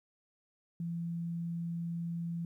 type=tone; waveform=sine; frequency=169.1 Hz; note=E3; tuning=44 cents sharp; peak=-34 dBFS; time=0.8-2.45 s; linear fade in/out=2 ms; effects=12-bit